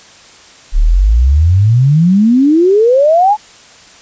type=exponential sweep; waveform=sine; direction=up; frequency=33.61 to 873 Hz; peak=-5 dBFS; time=0.72-3.37 s; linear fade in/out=50 ms; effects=white hiss -39 dBFS RMS until 4.01 s + resampled to 16000 Hz